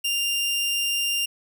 sawtooth tone, 2794 Hz, F7, in tune, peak -19 dBFS, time 0.04-1.26 s, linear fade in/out 10 ms, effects none

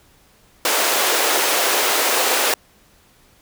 pink high-pass noise, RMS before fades -18 dBFS, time 0.65-2.54 s, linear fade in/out 2 ms, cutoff 400 Hz, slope 24 dB/octave, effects pink hiss -54 dBFS RMS until 3.41 s

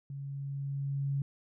sine tone with level ramp, 139.1 Hz, C#3, 6 cents sharp, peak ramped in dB -38 to -28 dBFS, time 0.1-1.22 s, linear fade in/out 2 ms, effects none

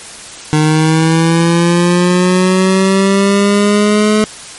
25% pulse linear sweep, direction up, 152.5 to 214.8 Hz, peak -4 dBFS, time 0.53-4.24 s, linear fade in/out 0 ms, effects white hiss -30 dBFS RMS until 4.58 s + MP3 48 kbps

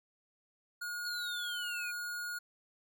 square tone, 1438 Hz, F#6, 50 cents flat, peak -38 dBFS, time 0.81-2.39 s, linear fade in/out 10 ms
triangle exponential sweep, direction down, 4435 to 2400 Hz, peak -39 dBFS, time 1.04-1.92 s, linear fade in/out 20 ms
effects none

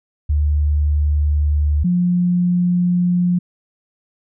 sine tone pair in turn, 74.1 / 177.42 Hz, D2 / F3, +16 / +28 cents, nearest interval octave + minor third, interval 1512 cents, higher second, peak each -13 dBFS, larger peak neither, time 0.29-1.84 / 1.84-3.39 s, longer neither, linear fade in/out 10 ms, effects none

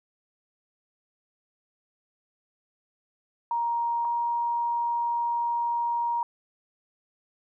sine tone pair in turn, 939 / 943.4 Hz, A#5 / A#5, +12 / +20 cents, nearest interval unison, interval 8 cents, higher second, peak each -24 dBFS, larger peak neither, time 3.51-4.05 / 4.05-6.23 s, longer second, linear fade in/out 2 ms, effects none

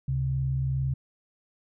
sine tone pair together, 70.3 / 132.7 Hz, C#2 / C3, +25 / +25 cents, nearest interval major seventh, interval 1100 cents, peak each -32 / -25 dBFS, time 0.08-0.94 s, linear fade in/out 5 ms, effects none

